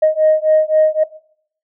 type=beating tone pair; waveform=sine; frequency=621 / 624.8 Hz; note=D#5 / D#5; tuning=-3 / +7 cents; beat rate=3.8 Hz; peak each=-12 dBFS; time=0.02-1.04 s; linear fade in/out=10 ms; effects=noise-tail reverb RT60 0.6 s tail -18 dB re dry + tanh soft clip ceiling -4 dBFS